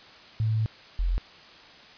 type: tone pair in turn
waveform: sine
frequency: 110 / 43.63 Hz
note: A2 / F1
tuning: 0 / -1 cents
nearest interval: octave + major third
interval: 1601 cents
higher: first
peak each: -22 / -22 dBFS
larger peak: neither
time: 0.4-0.66 / 0.99-1.18 s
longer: first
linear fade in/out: 0 ms
effects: white hiss -49 dBFS RMS until 1.97 s + resampled to 11025 Hz